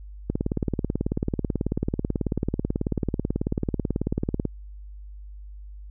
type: click train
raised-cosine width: 3 ms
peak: -11 dBFS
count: 77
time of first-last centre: 0.3-4.453 s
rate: 18.3 Hz
effects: added 50 Hz sine -38 dBFS peak until 5.9 s